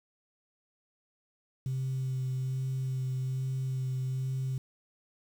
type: tone with vibrato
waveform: sine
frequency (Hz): 130.81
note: C3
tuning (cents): 0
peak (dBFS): -28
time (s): 1.66-4.58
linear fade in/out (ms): 2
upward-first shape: sine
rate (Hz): 1.2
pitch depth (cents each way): 14
effects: tanh soft clip ceiling -27 dBFS + 9-bit